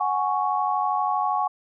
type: chord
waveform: sine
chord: F# suspended second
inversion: none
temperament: just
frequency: 740 / 832.5 / 1110 Hz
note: F#5 / G#5 / C#6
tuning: 0 / +4 / +2 cents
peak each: -26 / -25 / -25 dBFS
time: 0-1.48 s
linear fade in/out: 10 ms
effects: none